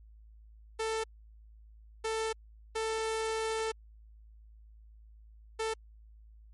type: tone bursts at uneven times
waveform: sawtooth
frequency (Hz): 443.5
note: A4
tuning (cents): +14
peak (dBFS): -27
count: 4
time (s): 0.79-1.04 / 2.04-2.33 / 2.75-3.72 / 5.59-5.74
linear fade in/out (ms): 10
effects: added 54 Hz sine -52 dBFS peak until 6.53 s + MP3 48 kbps